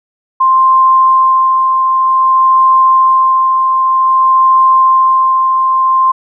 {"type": "tone with tremolo", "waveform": "sine", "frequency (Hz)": 1049, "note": "C6", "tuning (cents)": 4, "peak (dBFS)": -4, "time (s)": [0.4, 6.12], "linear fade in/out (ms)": 10, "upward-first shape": "sine", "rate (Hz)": 0.53, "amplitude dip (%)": 35, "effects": []}